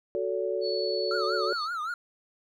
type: chord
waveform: sine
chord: F# minor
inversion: none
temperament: equal with one note detuned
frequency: 370 / 440 / 568 Hz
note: F#4 / A4 / C#5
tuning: 0 / 0 / +42 cents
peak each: -31 dBFS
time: 0.15-1.53 s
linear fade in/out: 0 ms
type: tone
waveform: sine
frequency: 4422 Hz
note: C#8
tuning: 5 cents flat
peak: -33 dBFS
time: 0.61-1.69 s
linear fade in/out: 50 ms
type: tone with vibrato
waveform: triangle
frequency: 1318.5 Hz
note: E6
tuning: in tune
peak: -28 dBFS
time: 1.11-1.94 s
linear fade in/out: 2 ms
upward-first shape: triangle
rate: 5.3 Hz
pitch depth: 180 cents each way
effects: none